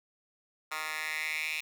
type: tone with high-pass filter sweep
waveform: 10% pulse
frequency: 155.56 Hz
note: D#3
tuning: in tune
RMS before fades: -35 dBFS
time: 0.71-1.61 s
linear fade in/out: 10 ms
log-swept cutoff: 1400 to 2600 Hz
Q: 4.3
effects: none